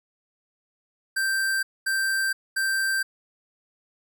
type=tone bursts; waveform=square; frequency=1568 Hz; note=G6; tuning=in tune; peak=-23 dBFS; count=3; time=1.16-3.03 s; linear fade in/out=10 ms; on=470 ms; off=230 ms; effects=none